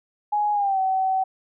sine tone with pitch glide, 834 to 760.4 Hz, G#5 to F#5, +7 to +47 cents, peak -19 dBFS, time 0.32-1.24 s, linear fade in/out 10 ms, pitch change -160 cents, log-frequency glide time 0.53-0.79 s, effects none

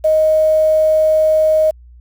sine tone with quantisation, 625 Hz, D#5, 8 cents sharp, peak -9 dBFS, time 0.04-1.71 s, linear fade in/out 10 ms, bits 6, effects added 60 Hz sine -38 dBFS peak until 2 s

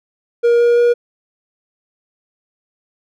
triangle tone with pitch steps, 472.8 / 475.5 / 478.3 Hz, A#4 / A#4 / A#4, +24 / +34 / +44 cents, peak -7 dBFS, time 0.43-0.94 s, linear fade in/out 20 ms, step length 170 ms, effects none

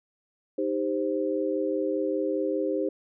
sine chord, C minor, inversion first, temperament equal with one note detuned, 311.1 / 396.1 / 523.3 Hz, Eb4 / G4 / C5, 0 / +18 / 0 cents, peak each -29 dBFS, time 0.58-2.89 s, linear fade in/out 5 ms, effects none

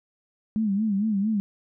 sine tone with vibrato, 207.7 Hz, G#3, in tune, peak -21 dBFS, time 0.56-1.4 s, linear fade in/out 0 ms, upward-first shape sine, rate 4.4 Hz, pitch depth 120 cents each way, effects none

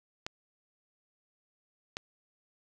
clicks, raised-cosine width 0.2 ms, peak -18 dBFS, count 2, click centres 0.265 / 1.969 s, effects none

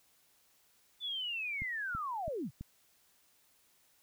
sine linear sweep, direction down, 3520 to 98.4 Hz, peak -35 dBFS, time 1-2.51 s, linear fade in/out 50 ms
click train, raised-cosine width 5 ms, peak -30 dBFS, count 4, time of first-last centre 1.62-2.61 s, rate 3.03 Hz
effects white hiss -69 dBFS RMS until 4.02 s

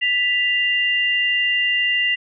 sine tone pair together, 1975.5 / 2794 Hz, B6 / F7, 0 / 0 cents, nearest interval tritone, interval 600 cents, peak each -19 dBFS, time 0.01-2.16 s, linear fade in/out 20 ms, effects none

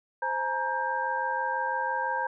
sine tone cluster, 522 / 853 / 939 / 1585 Hz, C5 / G#5 / A#5 / G6, -4 / +46 / +12 / +19 cents, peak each -35 / -35 / -29 / -32 dBFS, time 0.22-2.27 s, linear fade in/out 5 ms, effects none

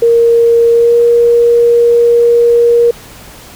sine tone with pitch glide, 466.2 to 472.2 Hz, A#4 to A#4, 0 to +22 cents, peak -4 dBFS, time 0.02-2.91 s, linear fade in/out 5 ms, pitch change +22 cents, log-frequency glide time 0.72-0.95 s, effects pink hiss -34 dBFS RMS until 3.55 s

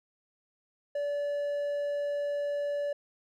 triangle tone, 577 Hz, D5, 31 cents flat, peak -27 dBFS, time 0.95-2.93 s, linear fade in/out 5 ms, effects none

